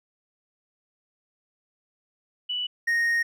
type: tone pair in turn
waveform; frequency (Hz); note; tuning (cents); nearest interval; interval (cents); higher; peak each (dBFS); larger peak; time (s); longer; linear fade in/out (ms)
sine / triangle; 2960 / 1860.7; F#7 / A#6; 0 / -4; minor sixth; 804; first; -26 / -19; second; 2.49-2.67 / 2.87-3.23; second; 10
effects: none